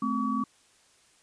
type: tone cluster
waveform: sine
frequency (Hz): 217.5 / 260.1 / 1137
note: A3 / C4 / C#6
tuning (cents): -20 / -10 / +44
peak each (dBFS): -30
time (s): 0.02-0.44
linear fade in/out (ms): 5
effects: white hiss -62 dBFS RMS until 1.22 s + resampled to 22050 Hz